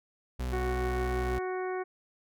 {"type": "tone", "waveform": "40% pulse", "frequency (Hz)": 62.7, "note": "B1", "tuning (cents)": 27, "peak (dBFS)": -30, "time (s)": [0.39, 1.39], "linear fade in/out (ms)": 10}
{"type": "harmonic tone", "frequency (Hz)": 370, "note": "F#4", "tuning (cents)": 0, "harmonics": [1, 2, 3, 4, 5, 6], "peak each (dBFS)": [-32, -38, -42, -44, -46, -48], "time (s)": [0.52, 1.84], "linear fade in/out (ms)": 20}
{"effects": []}